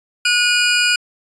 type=tone pair together; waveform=25% pulse; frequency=1450.8 / 2452 Hz; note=F#6 / D#7; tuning=-34 / -26 cents; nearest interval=major sixth; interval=908 cents; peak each=-12 dBFS; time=0.25-0.96 s; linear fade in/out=5 ms; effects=resampled to 22050 Hz